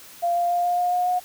sine tone with pitch steps, 692 / 697.2 / 702.5 / 707.8 / 713.1 / 718.5 / 723.9 Hz, F5 / F5 / F5 / F5 / F5 / F5 / F#5, -16 / -3 / +10 / +23 / +36 / +49 / -38 cents, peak -19 dBFS, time 0.22-1.2 s, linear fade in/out 20 ms, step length 140 ms, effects white hiss -45 dBFS RMS until 1.24 s

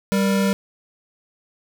square tone pair together, 196.1 / 470.2 Hz, G3 / A#4, +1 / +15 cents, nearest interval octave + minor third, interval 1514 cents, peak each -18 / -26 dBFS, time 0.12-0.53 s, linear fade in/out 0 ms, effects none

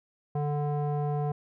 square tone with low-pass filter, 146.83 Hz, D3, in tune, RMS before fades -29 dBFS, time 0.35-1.32 s, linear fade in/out 5 ms, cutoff 760 Hz, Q 2.2, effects none

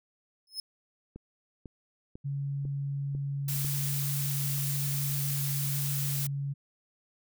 40% pulse tone with exponential growth, 5180 Hz, E8, 31 cents flat, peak -29 dBFS, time 0.47-0.6 s, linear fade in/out 2 ms, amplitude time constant 27 ms
click train, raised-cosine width 3 ms, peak -30 dBFS, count 6, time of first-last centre 1.16-3.648 s, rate 2.01 Hz
sine tone, 140 Hz, C#3, 18 cents sharp, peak -30 dBFS, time 2.24-6.54 s, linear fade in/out 20 ms
blue noise, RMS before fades -34 dBFS, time 3.48-6.27 s, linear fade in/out 5 ms
effects none

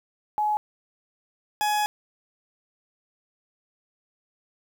sine / 40% pulse tone pair in turn, 845 / 840.4 Hz, G#5 / G#5, +30 / +20 cents, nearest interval unison, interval 10 cents, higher first, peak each -21 dBFS, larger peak neither, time 0.38-0.57 / 1.61-1.86 s, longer second, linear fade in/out 0 ms, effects 9-bit

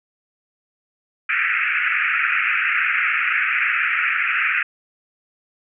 white band-pass noise, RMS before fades -20 dBFS, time 1.29-4.63 s, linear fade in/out 5 ms, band 1300 to 2600 Hz, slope 96 dB/octave, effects none

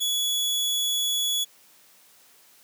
sawtooth tone, 3390 Hz, G#7, 35 cents sharp, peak -20 dBFS, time 0-1.45 s, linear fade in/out 20 ms, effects white hiss -56 dBFS RMS until 2.63 s + high-pass 150 Hz 12 dB/octave

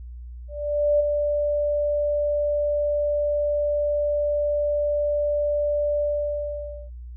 sine tone with ADSR envelope, 587.3 Hz, D5, in tune, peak -15 dBFS, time 0.48-6.9 s, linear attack 520 ms, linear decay 12 ms, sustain -5 dB, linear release 890 ms, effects added 60 Hz sine -35 dBFS peak until 7.16 s

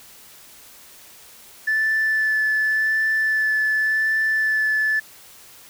sine tone with vibrato, 1748 Hz, A6, 12 cents flat, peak -16 dBFS, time 1.67-5 s, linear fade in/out 10 ms, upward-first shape sine, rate 0.89 Hz, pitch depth 12 cents each way, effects tanh soft clip ceiling -14 dBFS + white hiss -46 dBFS RMS until 5.69 s

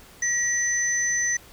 sine tone pair together, 1910 / 6060 Hz, A#6 / F#8, +42 / +40 cents, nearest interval octave + minor sixth, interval 1998 cents, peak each -24 dBFS, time 0.22-1.37 s, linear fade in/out 5 ms, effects pink hiss -49 dBFS RMS until 1.52 s

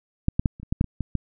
clicks, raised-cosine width 5 ms, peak -7 / -8 / -7 / -29 / -25 / -11 / -6 / -20 / -14 / -11 dBFS, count 10, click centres 0.284 / 0.395 / 0.458 / 0.599 / 0.631 / 0.725 / 0.811 / 0.843 / 1.007 / 1.153 s, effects none

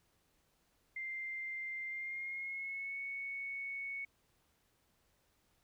sine tone with pitch glide, 2093 to 2217 Hz, C7 to C#7, 0 to 0 cents, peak -39 dBFS, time 0.96-4.05 s, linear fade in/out 5 ms, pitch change +100 cents, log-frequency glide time 1.88-2.98 s, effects pink hiss -75 dBFS RMS until 5.63 s

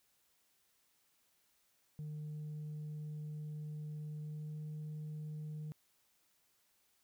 sine tone with pitch glide, 151.5 to 152.82 Hz, D#3 to D#3, -46 to -31 cents, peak -39 dBFS, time 1.99-5.72 s, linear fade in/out 0 ms, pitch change +15 cents, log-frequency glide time 4.19-4.61 s, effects tanh soft clip ceiling -40 dBFS + white hiss -75 dBFS RMS until 7.03 s

